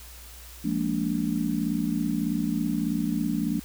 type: chord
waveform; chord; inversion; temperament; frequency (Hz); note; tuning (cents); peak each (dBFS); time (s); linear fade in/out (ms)
sine; Bb dominant seventh; second; just; 174.81 / 209.8 / 233.1 / 291.4; F3 / Ab3 / Bb3 / D4; +2 / +18 / 0 / -13; -30 / -30 / -29 / -29; 0.64-3.6; 10
effects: added 60 Hz sine -45 dBFS peak until 3.64 s + white hiss -47 dBFS RMS until 3.64 s